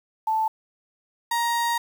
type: tone pair in turn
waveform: sine / 35% pulse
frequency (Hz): 879 / 939.1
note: A5 / A#5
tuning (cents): -2 / +13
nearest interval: minor second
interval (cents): 115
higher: second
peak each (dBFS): -20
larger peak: neither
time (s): 0.27-0.48 / 1.31-1.78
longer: second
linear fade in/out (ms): 5
effects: 8-bit